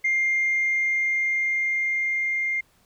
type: tone with level ramp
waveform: sine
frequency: 2110 Hz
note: C7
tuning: 14 cents sharp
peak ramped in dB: -18 to -22 dBFS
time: 0.04-2.61 s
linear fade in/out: 10 ms
effects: tanh soft clip ceiling -16 dBFS + pink hiss -62 dBFS RMS until 2.85 s